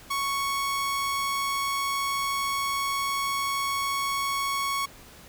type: tone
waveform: sawtooth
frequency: 1108.7 Hz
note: C#6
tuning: in tune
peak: -22 dBFS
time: 0.1-4.86 s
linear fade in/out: 10 ms
effects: pink hiss -49 dBFS RMS until 5.28 s